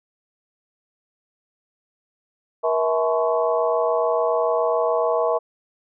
sine tone cluster, 478 / 648 / 858 / 1022 / 1109 Hz, A#4 / E5 / A5 / C6 / C#6, +43 / -30 / -44 / -41 / 0 cents, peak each -22 / -21 / -28 / -29 / -28 dBFS, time 2.63-5.39 s, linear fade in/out 20 ms, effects none

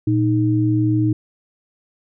sine tone pair together, 116.53 / 311.1 Hz, A#2 / D#4, 0 / 0 cents, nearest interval octave + perfect fourth, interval 1700 cents, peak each -17 dBFS, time 0.07-1.13 s, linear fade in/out 5 ms, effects none

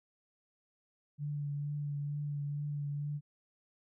sine tone with vibrato, 145.3 Hz, D3, 18 cents flat, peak -34 dBFS, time 1.18-3.21 s, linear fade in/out 50 ms, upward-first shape triangle, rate 2.2 Hz, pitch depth 23 cents each way, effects none

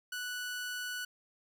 sawtooth tone, 1480 Hz, F#6, in tune, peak -33 dBFS, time 0.12-1.05 s, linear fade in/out 5 ms, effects none

